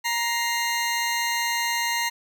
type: tone pair together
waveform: 20% pulse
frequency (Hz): 938.8 / 2093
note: A#5 / C7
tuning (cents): +12 / 0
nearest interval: octave + major second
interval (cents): 1388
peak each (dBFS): -20 / -22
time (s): 0.04-2.1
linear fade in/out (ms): 20
effects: none